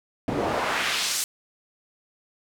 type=noise with band-pass filter sweep; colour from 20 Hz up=pink; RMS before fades=-26 dBFS; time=0.28-1.24 s; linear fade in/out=0 ms; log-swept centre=280 to 8800 Hz; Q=1; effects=none